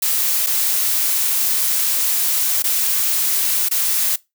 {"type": "noise with dropouts", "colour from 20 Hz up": "blue", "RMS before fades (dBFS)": -18, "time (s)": [0.02, 4.16], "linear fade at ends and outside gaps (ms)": 5, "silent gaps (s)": [[0.464, 0.468], [2.624, 2.64], [3.687, 3.711]], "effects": ["noise-tail reverb RT60 0.2 s tail -21 dB re dry"]}